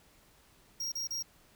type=tone bursts; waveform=square; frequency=5610 Hz; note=F8; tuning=7 cents sharp; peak=-34 dBFS; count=3; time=0.8-1.226 s; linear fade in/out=5 ms; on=120 ms; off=33 ms; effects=pink hiss -63 dBFS RMS until 1.55 s